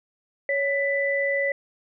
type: tone pair together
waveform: sine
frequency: 558 / 1988.5 Hz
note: C#5 / B6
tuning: +11 / +11 cents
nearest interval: octave + minor seventh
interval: 2200 cents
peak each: -24 dBFS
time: 0.49-1.52 s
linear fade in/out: 2 ms
effects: none